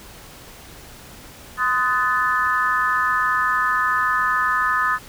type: tone cluster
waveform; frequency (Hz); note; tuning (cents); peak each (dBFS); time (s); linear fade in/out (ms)
sine; 1026 / 1254 / 1493 / 1748; C6 / D#6 / F#6 / A6; -34 / +13 / +15 / -12; -25 / -20 / -26 / -22; 1.57-4.99; 50
effects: pink hiss -42 dBFS RMS until 5.08 s